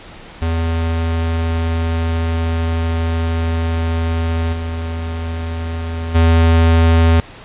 square tone with level steps, 82.41 Hz, E2, in tune, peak -16 / -21 / -9 dBFS, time 0.42-7.2 s, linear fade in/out 0 ms, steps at 4.52 / 6.14 s, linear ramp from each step 20 ms, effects pink hiss -37 dBFS RMS until 7.44 s + resampled to 8000 Hz

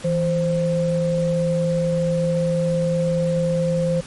sine tone pair together, 165 / 523.3 Hz, E3 / C5, +2 / 0 cents, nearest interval octave + minor sixth, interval 1998 cents, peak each -20 dBFS, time 0.04-4.01 s, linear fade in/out 10 ms, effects pink hiss -39 dBFS RMS until 4.06 s + MP3 48 kbps

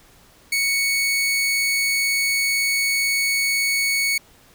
sawtooth tone, 2221 Hz, C#7, 3 cents sharp, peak -15 dBFS, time 0.52-4.18 s, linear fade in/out 5 ms, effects pink hiss -52 dBFS RMS until 4.54 s

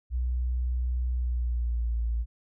sine tone with pitch glide, 61.74 to 57.27 Hz, B1 to A#1, 0 to -30 cents, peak -25 dBFS, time 0.1-2.26 s, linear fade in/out 50 ms, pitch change -130 cents, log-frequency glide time 1.12-2.01 s, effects none

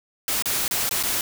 white noise with dropouts, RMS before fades -24 dBFS, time 0.28-1.21 s, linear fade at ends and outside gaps 1 ms, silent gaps 0.423-0.457 / 0.68-0.71 / 0.892-0.91 / 1.028-1.035 s, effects none

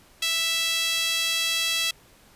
sawtooth tone with high-pass filter, 659.3 Hz, E5, in tune, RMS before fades -25 dBFS, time 0.22-1.91 s, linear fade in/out 5 ms, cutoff 3100 Hz, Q 2.2, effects pink hiss -55 dBFS RMS until 2.35 s + resampled to 32000 Hz

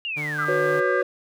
sine linear sweep, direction down, 2877 to 1222 Hz, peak -26 dBFS, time 0.05-0.45 s, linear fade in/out 0 ms
sawtooth tone, 150 Hz, D3, 37 cents sharp, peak -27 dBFS, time 0.16-0.81 s, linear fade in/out 20 ms
harmonic tone, 399.7 Hz, G4, 34 cents sharp, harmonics 3 / 4 / 5, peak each -28 / -25 / -35 dBFS, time 0.38-1.02 s, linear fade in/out 10 ms
triangle chord, F# suspended fourth, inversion none, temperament equal, 370 / 493.9 / 554.4 Hz, F#4 / B4 / C#5, 0 / 0 / 0 cents, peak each -23 dBFS, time 0.48-1.03 s, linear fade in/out 5 ms
effects none

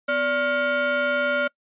square ring-modulated tone, 415.3 Hz, G#4, in tune, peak -18 dBFS, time 0.08-1.48 s, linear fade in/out 10 ms, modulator 995 Hz, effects noise-tail reverb RT60 0.1 s tail -25 dB re dry + resampled to 8000 Hz

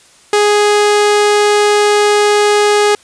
sawtooth tone, 415.3 Hz, G#4, in tune, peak -4 dBFS, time 0.33-2.95 s, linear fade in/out 2 ms, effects white hiss -45 dBFS RMS until 3.03 s + resampled to 22050 Hz

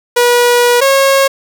sawtooth tone pair in turn, 484 / 545.1 Hz, B4 / C#5, -35 / -29 cents, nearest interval major second, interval 206 cents, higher second, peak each -3 dBFS, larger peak neither, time 0.16-0.81 / 0.81-1.28 s, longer first, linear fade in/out 10 ms, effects none

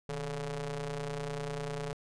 sawtooth ring-modulated tone, 139.5 Hz, C#3, 11 cents sharp, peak -28 dBFS, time 0.09-1.93 s, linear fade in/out 0 ms, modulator 294 Hz, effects resampled to 22050 Hz

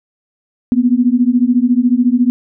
sine beating tone pair, 238.7 / 252.7 Hz, A#3 / B3, +41 / +40 cents, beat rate 14 Hz, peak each -12 dBFS, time 0.72-2.3 s, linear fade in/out 0 ms, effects none

